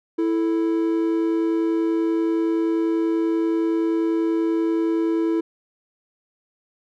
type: tone pair together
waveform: triangle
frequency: 329.6 / 440 Hz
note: E4 / A4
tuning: 0 / 0 cents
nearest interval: perfect fourth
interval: 500 cents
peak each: -17 / -25 dBFS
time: 0.18-5.41 s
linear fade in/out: 10 ms
effects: none